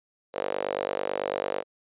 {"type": "tone with high-pass filter", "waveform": "sawtooth", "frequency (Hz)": 49.06, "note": "G1", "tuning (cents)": 2, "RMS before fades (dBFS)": -30, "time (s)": [0.33, 1.64], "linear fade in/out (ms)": 50, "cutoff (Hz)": 520, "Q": 4.3, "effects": ["resampled to 8000 Hz"]}